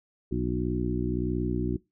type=harmonic tone with a mistuned harmonic; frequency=61.5 Hz; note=B1; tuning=7 cents flat; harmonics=1 / 2 / 3 / 4 / 5 / 6; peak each=-33 / -33 / -33 / -33 / -33 / -33 dBFS; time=0.31-1.77 s; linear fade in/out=10 ms; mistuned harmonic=6; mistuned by=-27 cents; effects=noise-tail reverb RT60 0.2 s tail -21 dB re dry